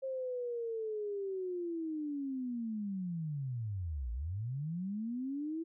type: linear two-way sweep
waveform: sine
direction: down then up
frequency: 536 to 55 to 333.9 Hz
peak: -35 dBFS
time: 0.02-5.64 s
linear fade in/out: 20 ms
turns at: 4.12 s
effects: none